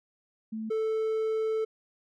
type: tone pair in turn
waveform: sine / triangle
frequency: 220 / 440 Hz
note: A3 / A4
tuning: 0 / 0 cents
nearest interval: octave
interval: 1200 cents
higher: second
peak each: -32 / -24 dBFS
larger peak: second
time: 0.52-0.7 / 0.7-1.65 s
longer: second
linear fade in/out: 10 ms
effects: none